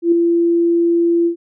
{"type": "tone with ADSR envelope", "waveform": "sine", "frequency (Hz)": 340, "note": "F4", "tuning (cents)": -46, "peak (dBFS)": -7, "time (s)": [0.02, 1.36], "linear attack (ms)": 100, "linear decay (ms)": 4, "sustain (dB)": -4, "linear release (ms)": 99, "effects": []}